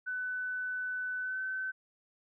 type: tone with pitch glide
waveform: sine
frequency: 1500 to 1527.1 Hz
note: F#6 to G6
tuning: +23 to -46 cents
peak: -33 dBFS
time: 0.06-1.72 s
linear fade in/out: 20 ms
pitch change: +31 cents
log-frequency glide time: 1.19-1.4 s
effects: none